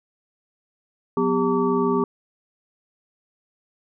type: tone cluster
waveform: sine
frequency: 181.6 / 249.1 / 400.1 / 907 / 1147 Hz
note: F#3 / B3 / G4 / A#5 / D6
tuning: -32 / +15 / +35 / -48 / -41 cents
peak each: -27 / -23 / -21 / -29 / -27 dBFS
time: 1.17-2.04 s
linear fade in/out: 2 ms
effects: none